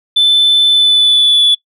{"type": "tone with pitch glide", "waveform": "sine", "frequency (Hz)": [3520, 3444], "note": ["A7", "A7"], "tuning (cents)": [0, -38], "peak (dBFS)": -4, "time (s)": [0.16, 1.55], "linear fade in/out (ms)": 10, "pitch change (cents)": -38, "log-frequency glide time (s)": [0.69, 1.44], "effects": ["noise-tail reverb RT60 0.1 s tail -22 dB re dry", "tanh soft clip ceiling -4 dBFS"]}